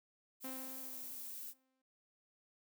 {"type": "noise", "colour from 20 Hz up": "violet", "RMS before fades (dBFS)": -47, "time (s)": [0.4, 1.54], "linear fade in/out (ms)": 50}
{"type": "tone with exponential decay", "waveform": "sawtooth", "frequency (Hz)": 261.6, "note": "C4", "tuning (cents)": 0, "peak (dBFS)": -40, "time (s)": [0.44, 1.82], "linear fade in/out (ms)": 5, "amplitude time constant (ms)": 300}
{"effects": ["noise-tail reverb RT60 0.3 s tail -19 dB re dry"]}